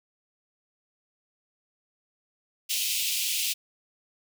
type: high-pass noise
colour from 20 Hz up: pink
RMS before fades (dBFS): -28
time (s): 2.69-3.54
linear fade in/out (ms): 20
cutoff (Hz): 2500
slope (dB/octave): 48
effects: none